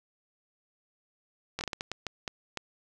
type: slowing click train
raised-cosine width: 0.2 ms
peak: -16 dBFS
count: 10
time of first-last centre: 1.59-2.573 s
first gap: 20 ms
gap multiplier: 1.4
effects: none